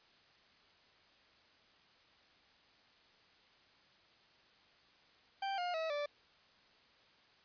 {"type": "tone with pitch steps", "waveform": "40% pulse", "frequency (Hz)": [784, 710.7, 644.2, 584], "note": ["G5", "F5", "E5", "D5"], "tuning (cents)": [0, 30, -40, -10], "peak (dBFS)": -35, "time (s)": [5.42, 6.06], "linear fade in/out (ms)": 5, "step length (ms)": 160, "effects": ["white hiss -66 dBFS RMS until 7.44 s", "resampled to 11025 Hz"]}